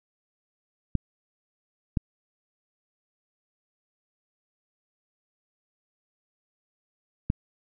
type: clicks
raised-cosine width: 5 ms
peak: -11 dBFS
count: 3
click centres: 0.953 / 1.972 / 7.301 s
effects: none